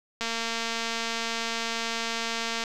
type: click train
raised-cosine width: 0.2 ms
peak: -13 dBFS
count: 557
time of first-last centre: 0.21-2.638 s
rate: 229 Hz
effects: none